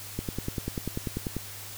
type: click train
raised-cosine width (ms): 3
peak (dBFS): -17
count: 13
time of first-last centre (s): 0.19-1.366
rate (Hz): 10.2
effects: added 100 Hz sine -47 dBFS peak until 1.77 s + white hiss -42 dBFS RMS until 1.77 s